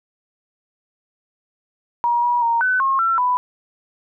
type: tone with pitch steps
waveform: sine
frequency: 952 / 964 / 930 / 1507 / 1078 / 1348 / 993 Hz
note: A#5 / B5 / A#5 / F#6 / C#6 / E6 / B5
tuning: +36 / -42 / -4 / +31 / -49 / +38 / +9 cents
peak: -15 dBFS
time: 2.04-3.37 s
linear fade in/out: 0 ms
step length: 190 ms
effects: none